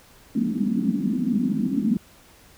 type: band-pass noise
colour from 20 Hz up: white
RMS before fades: -23 dBFS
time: 0.35-1.97 s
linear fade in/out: 2 ms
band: 190 to 260 Hz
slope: 48 dB/octave
effects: pink hiss -52 dBFS RMS until 2.57 s